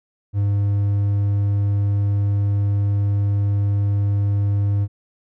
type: tone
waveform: triangle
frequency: 101.1 Hz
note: G#2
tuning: 46 cents flat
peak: -14 dBFS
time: 0.33-4.88 s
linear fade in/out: 50 ms
effects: none